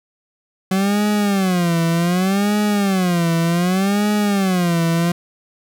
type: tone with vibrato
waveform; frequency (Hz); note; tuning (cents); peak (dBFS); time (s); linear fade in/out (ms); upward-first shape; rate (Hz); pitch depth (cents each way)
40% pulse; 186.5; F#3; +14; -14; 0.71-5.12; 5; sine; 0.66; 200
effects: none